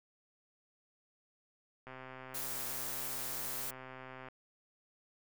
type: click train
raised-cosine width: 0.5 ms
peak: -33 dBFS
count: 315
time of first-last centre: 1.87-4.285 s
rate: 130 Hz
type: noise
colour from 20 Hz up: blue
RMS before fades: -40 dBFS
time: 2.34-3.71 s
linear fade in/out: 10 ms
effects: none